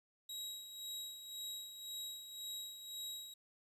sawtooth tone with tremolo, 3833 Hz, A#7, 47 cents sharp, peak -39 dBFS, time 0.29-3.34 s, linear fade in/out 5 ms, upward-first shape sine, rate 1.9 Hz, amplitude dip 60%, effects resampled to 32000 Hz + 12-bit

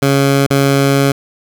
15% pulse tone with dropouts, 138.59 Hz, C#3, in tune, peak -3 dBFS, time 0.02-1.12 s, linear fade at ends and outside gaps 5 ms, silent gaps 0.465-0.504 s, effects none

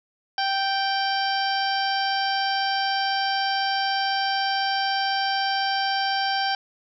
harmonic tone, 782 Hz, G5, 4 cents flat, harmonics 1 / 2 / 3 / 4 / 5 / 6 / 7, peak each -24 / -28 / -37 / -31 / -40 / -31 / -34 dBFS, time 0.38-6.55 s, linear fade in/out 2 ms, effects none

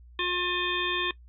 harmonic tone, 356.7 Hz, F4, 37 cents sharp, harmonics 1 / 3 / 5 / 7 / 9 / 10, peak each -33 / -33 / -33 / -33 / -33 / -33 dBFS, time 0.19-1.11 s, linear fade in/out 2 ms, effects noise-tail reverb RT60 0.1 s tail -19 dB re dry + added 60 Hz sine -48 dBFS peak until 1.28 s

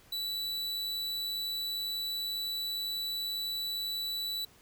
45% pulse tone, 3951 Hz, B7, in tune, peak -33 dBFS, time 0.12-4.45 s, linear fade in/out 5 ms, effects pink hiss -60 dBFS RMS until 4.61 s

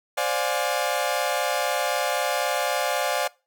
sawtooth chord, D half-diminished seventh, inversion third, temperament equal with one note detuned, 523.3 / 587.3 / 712.3 / 830.6 Hz, C5 / D5 / F5 / Ab5, 0 / 0 / +34 / 0 cents, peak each -26 / -23 / -24 / -26 dBFS, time 0.17-3.28 s, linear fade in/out 10 ms, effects noise-tail reverb RT60 0.3 s tail -23 dB re dry

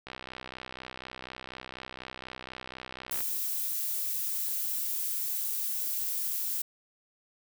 click train, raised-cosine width 0.3 ms, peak -24 dBFS, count 202, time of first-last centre 0.07-3.206 s, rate 64.1 Hz
violet noise, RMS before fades -32 dBFS, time 3.11-6.62 s, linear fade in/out 5 ms
effects none

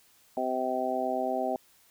harmonic tone, 128.7 Hz, C3, 28 cents flat, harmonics 2 / 3 / 4 / 5 / 6, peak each -35 / -36 / -36 / -31 / -32 dBFS, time 0.37-1.56 s, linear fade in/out 2 ms, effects white hiss -62 dBFS RMS until 1.9 s

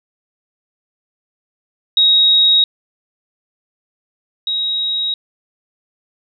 sine tone pair in turn, 3786 / 3805 Hz, A#7 / A#7, +26 / +35 cents, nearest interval unison, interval 9 cents, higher second, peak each -8 / -16 dBFS, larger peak first, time 1.97-2.64 / 4.47-5.14 s, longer neither, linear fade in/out 2 ms, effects none

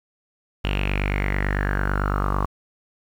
sawtooth tone with low-pass filter sweep, 49 Hz, G1, in tune, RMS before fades -23 dBFS, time 0.64-2.46 s, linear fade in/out 10 ms, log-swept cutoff 2900 to 1100 Hz, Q 7.3, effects 8-bit

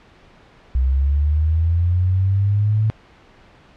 sine linear sweep, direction up, 62.8 to 110 Hz, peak -14 dBFS, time 0.75-2.9 s, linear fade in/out 0 ms, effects pink hiss -49 dBFS RMS until 3.76 s + low-pass 3000 Hz 12 dB/octave

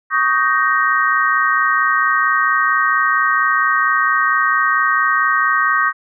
sine chord, Eb dominant seventh, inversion third, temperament just, 1120.1 / 1244.5 / 1555.6 / 1866.8 Hz, Db6 / Eb6 / G6 / Bb6, +18 / 0 / -14 / +2 cents, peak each -18 dBFS, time 0.1-5.93 s, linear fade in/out 50 ms, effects none

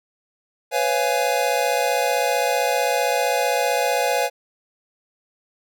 square chord, C# dominant seventh, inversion third, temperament just, 498.9 / 554.4 / 693 / 831.5 Hz, B4 / C#5 / E#5 / G#5, +17 / 0 / -14 / +2 cents, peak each -25 dBFS, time 0.71-4.3 s, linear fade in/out 50 ms, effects none

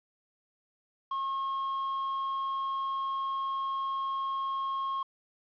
triangle tone, 1082 Hz, C#6, 42 cents flat, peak -28 dBFS, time 1.11-5.03 s, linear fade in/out 5 ms, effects resampled to 11025 Hz + 10-bit

